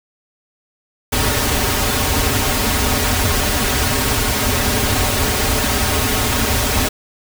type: noise with comb filter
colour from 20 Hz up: pink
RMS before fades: -17 dBFS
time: 1.12-6.89 s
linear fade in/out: 10 ms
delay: 5.9 ms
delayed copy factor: -0.95
effects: none